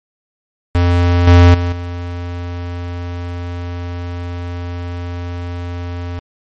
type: tone with level steps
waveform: square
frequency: 87.6 Hz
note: F2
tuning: 6 cents sharp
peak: -10 / -4 / -15 / -22 dBFS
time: 0.75-6.19 s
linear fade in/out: 0 ms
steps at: 1.27 / 1.54 / 1.72 s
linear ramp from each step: 5 ms
effects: low-pass 4000 Hz 12 dB/octave + MP3 48 kbps